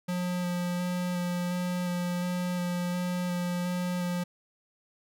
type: tone with vibrato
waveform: square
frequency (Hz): 178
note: F3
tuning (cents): +33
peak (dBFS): -29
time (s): 0.08-4.24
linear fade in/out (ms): 10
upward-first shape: square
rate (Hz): 1.4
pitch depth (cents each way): 10
effects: none